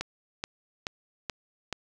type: click train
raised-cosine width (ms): 0.2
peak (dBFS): -14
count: 5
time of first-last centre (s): 0.01-1.727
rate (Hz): 2.33
effects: none